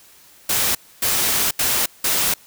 white noise bursts at uneven times, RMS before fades -19 dBFS, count 4, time 0.49-0.75 / 1.02-1.51 / 1.59-1.86 / 2.04-2.34 s, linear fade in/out 5 ms, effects white hiss -49 dBFS RMS until 2.46 s

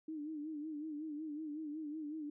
sine tone with vibrato, 304.8 Hz, D#4, 36 cents flat, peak -40 dBFS, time 0.08-2.3 s, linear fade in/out 5 ms, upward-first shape sine, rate 5.4 Hz, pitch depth 81 cents each way, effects none

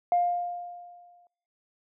sine tone with exponential decay, 704 Hz, F5, 14 cents sharp, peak -18 dBFS, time 0.12-1.27 s, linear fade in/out 1 ms, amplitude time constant 250 ms, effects noise-tail reverb RT60 0.8 s tail -25 dB re dry + tanh soft clip ceiling -15 dBFS

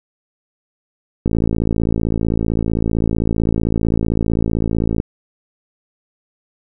click train, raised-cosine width 3 ms, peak -5 dBFS, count 209, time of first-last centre 1.26-5.001 s, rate 55.6 Hz, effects none

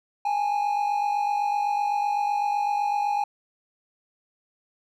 triangle tone pair together, 819 / 866.9 Hz, G#5 / A5, -24 / -26 cents, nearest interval minor second, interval 98 cents, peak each -21 / -28 dBFS, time 0.25-3.24 s, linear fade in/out 5 ms, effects none

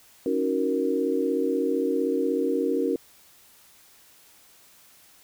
sine chord, D# minor seventh, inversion third, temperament equal with one note detuned, 277.2 / 314.2 / 370 / 466.2 Hz, C#4 / D#4 / F#4 / A#4, 0 / +17 / 0 / 0 cents, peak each -27 / -30 / -28 / -26 dBFS, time 0.26-2.96 s, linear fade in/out 2 ms, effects white hiss -55 dBFS RMS until 5.23 s

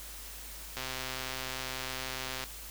click train, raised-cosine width 0.2 ms, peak -19 dBFS, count 218, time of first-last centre 0.77-2.439 s, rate 130 Hz, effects added 51 Hz sine -48 dBFS peak until 2.7 s + white hiss -46 dBFS RMS until 2.7 s

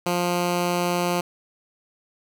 10% pulse tone, 176 Hz, F3, 14 cents sharp, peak -13 dBFS, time 0.06-1.21 s, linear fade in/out 5 ms, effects none

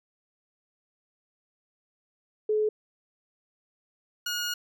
sine / 15% pulse tone pair in turn, 427.8 / 1438.9 Hz, A4 / F#6, -49 / -49 cents, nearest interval octave + major sixth, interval 2100 cents, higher second, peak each -22 / -22 dBFS, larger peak neither, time 2.49-2.69 / 4.26-4.54 s, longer second, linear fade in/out 5 ms, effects none

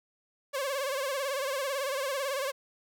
sawtooth tone with vibrato, 546 Hz, C#5, 26 cents flat, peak -26 dBFS, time 0.53-2.52 s, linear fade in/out 20 ms, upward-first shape sine, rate 18 Hz, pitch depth 95 cents each way, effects none

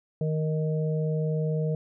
harmonic tone, 155.9 Hz, D#3, 4 cents sharp, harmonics 1 / 3 / 4, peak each -25 / -31 / -37 dBFS, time 0.21-1.75 s, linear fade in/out 2 ms, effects none

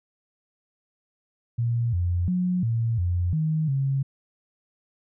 sine tone with pitch steps, 117.8 / 87.9 / 180.9 / 115 / 88.3 / 156.9 / 136.3 Hz, A#2 / F2 / F#3 / A#2 / F2 / D#3 / C#3, +19 / +12 / -39 / -23 / +20 / +15 / -29 cents, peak -21 dBFS, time 1.58-4.03 s, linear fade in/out 10 ms, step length 350 ms, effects none

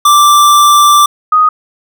square / sine tone pair in turn, 1174.7 / 1246.6 Hz, D6 / D#6, 0 / +3 cents, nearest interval minor second, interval 103 cents, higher second, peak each -4 dBFS, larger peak neither, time 0.05-1.06 / 1.32-1.49 s, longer first, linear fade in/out 5 ms, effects none

